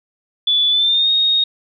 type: tone with pitch glide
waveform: sine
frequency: 3458 to 3728 Hz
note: A7 to A#7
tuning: -31 to -1 cents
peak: -12 dBFS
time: 0.47-1.44 s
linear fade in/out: 5 ms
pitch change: +130 cents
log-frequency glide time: 0.69-1.1 s
effects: none